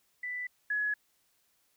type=tone pair in turn; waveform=sine; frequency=1984 / 1689.2 Hz; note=B6 / G#6; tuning=+7 / +29 cents; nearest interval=minor third; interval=278 cents; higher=first; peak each=-34 / -28 dBFS; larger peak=second; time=0.23-0.47 / 0.7-0.94 s; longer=neither; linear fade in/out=5 ms; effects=white hiss -72 dBFS RMS until 1.76 s